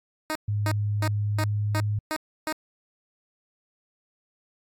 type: tone bursts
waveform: 10% pulse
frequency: 311.1 Hz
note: D#4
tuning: in tune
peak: -18 dBFS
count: 7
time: 0.3-2.524 s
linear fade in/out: 0 ms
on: 52 ms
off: 310 ms
type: tone with pitch glide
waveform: sine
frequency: 103.83 to 104.61 Hz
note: G#2 to G#2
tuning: 0 to +13 cents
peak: -23 dBFS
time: 0.48-1.99 s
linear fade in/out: 5 ms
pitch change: +13 cents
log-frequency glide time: 1.29-1.85 s
effects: AAC 64 kbps